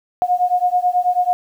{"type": "beating tone pair", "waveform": "sine", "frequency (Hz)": [716, 725.2], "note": ["F5", "F#5"], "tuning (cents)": [43, -35], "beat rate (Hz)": 9.2, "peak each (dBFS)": -17, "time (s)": [0.22, 1.33], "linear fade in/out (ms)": 0, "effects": ["8-bit"]}